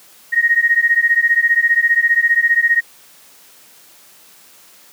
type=beating tone pair; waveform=sine; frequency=1864.7 / 1879.7 Hz; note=A#6 / A#6; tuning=0 / +14 cents; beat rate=15 Hz; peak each=-14 dBFS; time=0.32-2.81 s; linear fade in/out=20 ms; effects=white hiss -46 dBFS RMS until 4.92 s + high-pass 150 Hz 12 dB/octave